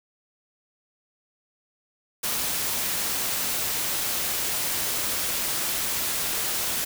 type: noise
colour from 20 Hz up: white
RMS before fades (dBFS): -27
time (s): 2.23-6.85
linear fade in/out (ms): 10
effects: none